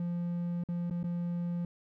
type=tone with dropouts; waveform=triangle; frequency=173.5 Hz; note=F3; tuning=11 cents flat; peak=-29 dBFS; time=0-1.65 s; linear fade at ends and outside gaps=2 ms; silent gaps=0.637-0.687 / 0.899-0.909 / 1.031-1.041 s; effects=none